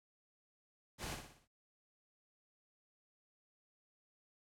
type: noise with echo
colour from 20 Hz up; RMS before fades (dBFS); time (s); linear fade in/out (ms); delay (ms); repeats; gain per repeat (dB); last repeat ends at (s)
pink; -43; 0.98-1.18; 50; 60; 5; -6; 1.48
effects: noise-tail reverb RT60 0.2 s tail -23 dB re dry + low-pass 11000 Hz 12 dB/octave